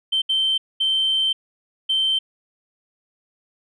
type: tone bursts at uneven times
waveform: sine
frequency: 3111 Hz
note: G7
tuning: 14 cents flat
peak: -16 dBFS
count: 4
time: 0.12-0.22 / 0.29-0.58 / 0.8-1.33 / 1.89-2.19 s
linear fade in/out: 10 ms
effects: tanh soft clip ceiling -13 dBFS